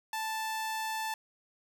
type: tone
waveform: sawtooth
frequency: 880 Hz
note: A5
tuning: in tune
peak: -29 dBFS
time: 0.13-1.14 s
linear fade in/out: 2 ms
effects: none